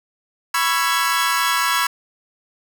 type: chord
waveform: sawtooth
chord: C# minor seventh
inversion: third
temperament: equal with one note detuned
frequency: 987.8 / 1108.7 / 1338.5 / 1661.2 Hz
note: B5 / C#6 / E6 / G#6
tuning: 0 / 0 / +26 / 0 cents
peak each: -19 dBFS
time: 0.54-1.87 s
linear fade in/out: 5 ms
effects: none